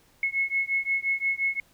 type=beating tone pair; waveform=sine; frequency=2181 / 2186.7 Hz; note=C#7 / C#7; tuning=-29 / -24 cents; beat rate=5.7 Hz; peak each=-27 dBFS; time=0.23-1.6 s; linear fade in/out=2 ms; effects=pink hiss -61 dBFS RMS until 1.73 s